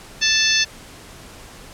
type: harmonic tone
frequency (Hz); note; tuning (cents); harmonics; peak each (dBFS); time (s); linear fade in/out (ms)
880; A5; 0; 2 / 3 / 4 / 5 / 6 / 7; -22 / -22 / -22 / -22 / -22 / -22; 0.21-0.65; 20
effects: pink hiss -41 dBFS RMS until 1.73 s + low-pass 11000 Hz 12 dB/octave

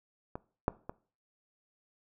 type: clicks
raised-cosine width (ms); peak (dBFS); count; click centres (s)
1; -24 / -12 / -24; 3; 0.355 / 0.681 / 0.895
effects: noise-tail reverb RT60 0.4 s tail -20 dB re dry

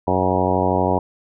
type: harmonic tone with a mistuned harmonic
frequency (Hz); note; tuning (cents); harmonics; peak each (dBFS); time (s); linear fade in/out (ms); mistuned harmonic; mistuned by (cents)
92.5; F#2; 0; 1 / 2 / 3 / 4 / 5 / 6 / 7 / 8 / 9 / 10; -25 / -25 / -25 / -25 / -25 / -25 / -25 / -25 / -25 / -25; 0.07-0.99; 5; 10; +55
effects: none

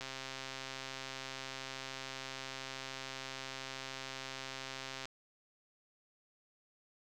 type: click train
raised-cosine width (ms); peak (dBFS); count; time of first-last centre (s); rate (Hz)
0.2; -25; 672; 0.01-5.055; 133
effects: none

